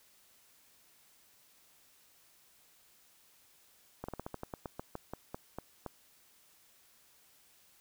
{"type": "slowing click train", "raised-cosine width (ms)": 1, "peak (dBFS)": -25, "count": 15, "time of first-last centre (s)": [4.04, 5.863], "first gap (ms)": 45, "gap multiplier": 1.15, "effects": ["white hiss -65 dBFS RMS until 7.8 s"]}